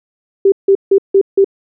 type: tone bursts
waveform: sine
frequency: 392 Hz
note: G4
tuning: in tune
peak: -5 dBFS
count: 5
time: 0.45-1.445 s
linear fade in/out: 5 ms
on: 71 ms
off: 160 ms
effects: none